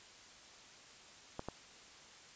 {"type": "clicks", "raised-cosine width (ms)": 1, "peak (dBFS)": -26, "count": 2, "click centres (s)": [1.394, 1.486], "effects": ["white hiss -57 dBFS RMS until 2.35 s", "resampled to 16000 Hz"]}